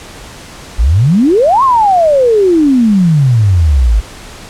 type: exponential two-way sweep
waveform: sine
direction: up then down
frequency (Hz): 49.81 to 1108.7 to 49.81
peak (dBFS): -5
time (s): 0.78-4.01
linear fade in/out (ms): 20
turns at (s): 1.63
effects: pink hiss -31 dBFS RMS until 4.49 s + low-pass 9000 Hz 12 dB/octave